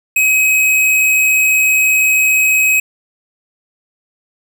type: tone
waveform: square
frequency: 2539 Hz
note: D#7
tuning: 34 cents sharp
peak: -10 dBFS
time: 0.16-2.8 s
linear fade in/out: 5 ms
effects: none